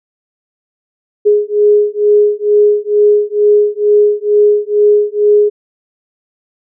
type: beating tone pair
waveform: sine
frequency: 415.3 / 417.5 Hz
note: G#4 / G#4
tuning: 0 / +9 cents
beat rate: 2.2 Hz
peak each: -10 dBFS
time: 1.25-5.5 s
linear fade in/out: 20 ms
effects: none